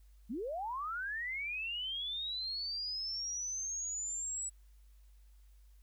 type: linear sweep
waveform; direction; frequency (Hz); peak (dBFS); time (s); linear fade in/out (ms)
sine; up; 189.4 to 7900; -36; 0.29-4.5; 20
effects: added 50 Hz sine -57 dBFS peak until 5.82 s + white hiss -75 dBFS RMS until 5.82 s

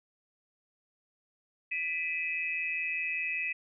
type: tone cluster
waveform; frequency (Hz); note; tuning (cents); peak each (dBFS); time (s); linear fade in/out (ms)
sine; 1991 / 2395 / 2560; B6 / D7 / D#7; +14 / +33 / +49; -37 / -38 / -32; 1.71-3.53; 10
effects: none

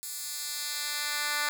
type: tone with high-pass filter sweep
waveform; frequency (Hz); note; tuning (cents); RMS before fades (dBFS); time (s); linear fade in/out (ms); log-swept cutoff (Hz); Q
10% pulse; 294.5; D4; +5; -33; 0.03-1.49; 0; 8100 to 1500; 0.78
effects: none

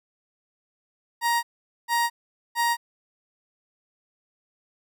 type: tone bursts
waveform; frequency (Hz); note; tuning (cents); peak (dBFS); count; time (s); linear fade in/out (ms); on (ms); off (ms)
30% pulse; 941; A#5; +16; -18; 3; 1.21-2.77; 50; 220; 450
effects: none

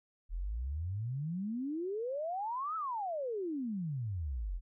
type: exponential two-way sweep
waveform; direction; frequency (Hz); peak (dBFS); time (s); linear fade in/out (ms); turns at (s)
sine; up then down; 38.89 to 1331 to 38.89; -34; 0.29-4.61; 50; 2.76
effects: none

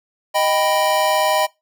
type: chord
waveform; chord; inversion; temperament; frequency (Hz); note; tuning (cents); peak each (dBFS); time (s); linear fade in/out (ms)
square; Eb augmented; none; equal; 622.3 / 784 / 987.8; Eb5 / G5 / B5; 0 / 0 / 0; -19 / -21 / -21; 0.34-1.47; 20
effects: noise-tail reverb RT60 0.2 s tail -21 dB re dry

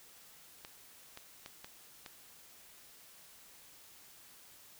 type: clicks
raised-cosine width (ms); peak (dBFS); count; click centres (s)
0.2; -29; 5; 0.649 / 1.174 / 1.461 / 1.645 / 2.062
effects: white hiss -58 dBFS RMS until 4.79 s

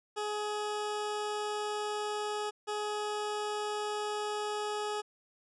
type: tone pair in turn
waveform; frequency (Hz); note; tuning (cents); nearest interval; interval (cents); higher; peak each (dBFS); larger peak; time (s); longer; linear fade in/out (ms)
20% pulse; 420 / 420; G#4 / G#4; +19 / +19; unison; 0; neither; -28; neither; 0.16-2.51 / 2.67-5.02; neither; 20
effects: resampled to 22050 Hz

